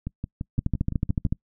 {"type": "two click trains", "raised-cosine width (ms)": 5, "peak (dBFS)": [-11, -17], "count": [11, 8], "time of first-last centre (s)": [[0.59, 1.325], [0.07, 1.265]], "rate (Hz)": [13.6, 5.86], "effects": ["noise-tail reverb RT60 0.1 s tail -26 dB re dry"]}